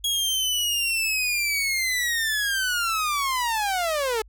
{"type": "linear sweep", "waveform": "sawtooth", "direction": "down", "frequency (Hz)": [3322, 423], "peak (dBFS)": -19, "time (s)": [0.04, 4.22], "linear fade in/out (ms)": 5, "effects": ["added 50 Hz sine -47 dBFS peak until 4.28 s"]}